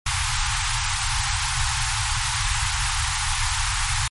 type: band-stop noise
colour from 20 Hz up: pink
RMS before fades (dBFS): -23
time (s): 0.06-4.08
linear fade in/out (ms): 5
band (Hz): 130 to 790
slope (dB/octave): 96
effects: MP3 48 kbps